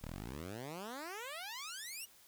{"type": "exponential sweep", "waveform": "10% pulse", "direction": "up", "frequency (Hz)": [33.85, 2960], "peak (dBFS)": -35, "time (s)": [0.01, 2.06], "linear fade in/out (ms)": 20, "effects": ["white hiss -63 dBFS RMS until 2.27 s"]}